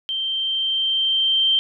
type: tone with level ramp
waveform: sine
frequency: 3137 Hz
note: G7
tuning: 1 cent sharp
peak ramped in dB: -22 to -14 dBFS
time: 0.09-1.59 s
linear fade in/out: 0 ms
effects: none